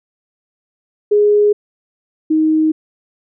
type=tone pair in turn; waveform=sine; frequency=415.3 / 313.4 Hz; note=G#4 / D#4; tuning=0 / +13 cents; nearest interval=perfect fourth; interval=487 cents; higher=first; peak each=-8 / -10 dBFS; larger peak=first; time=1.11-1.53 / 2.3-2.72 s; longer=neither; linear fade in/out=10 ms; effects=none